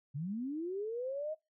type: linear sweep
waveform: sine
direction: up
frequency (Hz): 130.81 to 636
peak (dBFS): -35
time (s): 0.14-1.35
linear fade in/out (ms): 20
effects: noise-tail reverb RT60 0.2 s tail -21 dB re dry